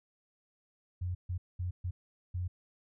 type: tone bursts at uneven times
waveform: sine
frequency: 89.6 Hz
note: F2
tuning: 45 cents sharp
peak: -32 dBFS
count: 5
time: 1.01-1.15 / 1.29-1.38 / 1.59-1.71 / 1.84-1.91 / 2.34-2.48 s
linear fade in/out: 10 ms
effects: none